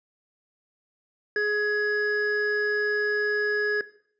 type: tone pair together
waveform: triangle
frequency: 418.8 / 1676.6 Hz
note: G#4 / G#6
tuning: +15 / +16 cents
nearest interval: 2 octaves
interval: 2401 cents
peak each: -24 / -22 dBFS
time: 1.36-3.81 s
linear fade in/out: 2 ms
effects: noise-tail reverb RT60 0.6 s tail -17 dB re dry + resampled to 16000 Hz